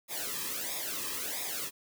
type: noise with flanger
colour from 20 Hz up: white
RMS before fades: -36 dBFS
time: 0.08-1.71 s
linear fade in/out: 50 ms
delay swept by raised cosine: 0.67 to 1.41 ms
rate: 1.5 Hz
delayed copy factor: -0.8
effects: none